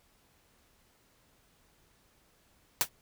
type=noise with exponential decay; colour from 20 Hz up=white; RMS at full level=-22 dBFS; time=2.81-2.89 s; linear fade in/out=0 ms; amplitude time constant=16 ms; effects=pink hiss -67 dBFS RMS until 3.01 s